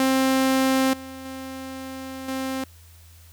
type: tone with level steps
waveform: sawtooth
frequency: 264.2 Hz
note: C4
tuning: 17 cents sharp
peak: -14 / -32 / -29 / -22 dBFS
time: 0-2.64 s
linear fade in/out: 2 ms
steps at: 0.93 / 1.25 / 2.28 s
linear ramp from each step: 5 ms
effects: added 83 Hz sine -47 dBFS peak until 3.32 s + white hiss -54 dBFS RMS until 3.32 s